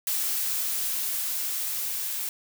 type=noise with level ramp; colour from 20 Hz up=blue; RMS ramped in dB=-27 to -31 dBFS; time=0.07-2.29 s; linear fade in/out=2 ms; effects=none